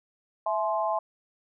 sine chord, E augmented, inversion none, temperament equal with one note detuned, 659.3 / 852 / 1046.5 Hz, E5 / G#5 / B#5, 0 / +44 / 0 cents, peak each -28 / -29 / -30 dBFS, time 0.46-0.99 s, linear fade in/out 5 ms, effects none

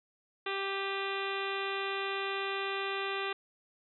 harmonic tone with a mistuned harmonic, 392 Hz, G4, in tune, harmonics 1 / 2 / 3 / 4 / 5 / 6 / 7 / 8 / 9 / 10, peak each -37 / -42 / -39 / -42 / -42 / -43 / -43 / -47 / -44 / -49 dBFS, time 0.46-3.33 s, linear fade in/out 5 ms, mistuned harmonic 6, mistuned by +49 cents, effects none

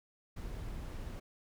brown noise, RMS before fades -42 dBFS, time 0.36-1.2 s, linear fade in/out 10 ms, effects none

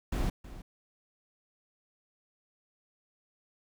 brown noise with echo, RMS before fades -30 dBFS, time 0.12-0.3 s, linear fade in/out 5 ms, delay 320 ms, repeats 1, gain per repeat -15 dB, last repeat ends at 0.62 s, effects none

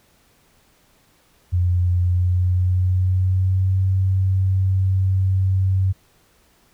sine tone with pitch glide, 89 to 94.84 Hz, F2 to F#2, +33 to +43 cents, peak -15 dBFS, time 1.52-5.93 s, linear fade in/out 20 ms, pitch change +110 cents, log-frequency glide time 2.02-3.8 s, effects pink hiss -58 dBFS RMS until 6.73 s

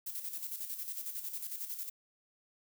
violet noise with tremolo, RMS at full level -39 dBFS, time 0.06-1.9 s, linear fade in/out 10 ms, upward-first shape square, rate 11 Hz, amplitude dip 55%, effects none

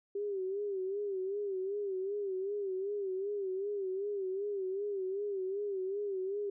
sine tone with vibrato, 392.8 Hz, G4, 4 cents sharp, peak -33 dBFS, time 0.15-6.5 s, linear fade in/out 5 ms, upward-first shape sine, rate 2.6 Hz, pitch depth 92 cents each way, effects none

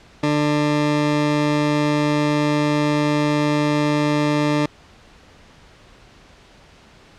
20% pulse tone pair together, 148.5 / 297 Hz, D3 / D4, +20 / +20 cents, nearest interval octave, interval 1200 cents, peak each -15 / -17 dBFS, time 0.23-4.66 s, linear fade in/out 5 ms, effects pink hiss -48 dBFS RMS until 7.18 s + low-pass 5000 Hz 12 dB/octave

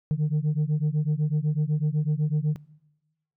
sine beating tone pair, 147.9 / 155.9 Hz, D3 / D#3, +13 / +4 cents, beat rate 8 Hz, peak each -23 dBFS, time 0.11-2.56 s, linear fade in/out 0 ms, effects noise-tail reverb RT60 1.0 s tail -22 dB re dry + tanh soft clip ceiling -19 dBFS

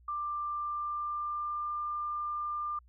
sine tone with pitch glide, 1185 to 1196 Hz, D6 to D6, +15 to +31 cents, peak -32 dBFS, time 0.08-2.79 s, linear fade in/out 5 ms, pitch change +16 cents, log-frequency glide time 0.45-1.73 s, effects added 60 Hz sine -57 dBFS peak until 2.88 s

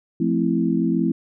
sine chord, F major seventh, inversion none, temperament equal, 174.61 / 220 / 261.6 / 329.6 Hz, F3 / A3 / C4 / E4, 0 / 0 / 0 / 0 cents, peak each -23 dBFS, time 0.2-1.12 s, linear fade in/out 5 ms, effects none

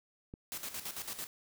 click, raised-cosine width 3 ms, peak -32 dBFS, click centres 0.339 s
white noise with tremolo, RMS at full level -40 dBFS, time 0.52-1.27 s, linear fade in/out 0 ms, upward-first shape square, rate 9 Hz, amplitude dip 65%
effects none

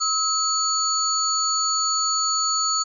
sine tone cluster, 1285 / 4442 / 6820 Hz, E6 / C#8 / G#8, -45 / +3 / +45 cents, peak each -24 dBFS, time 0-2.84 s, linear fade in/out 20 ms, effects none

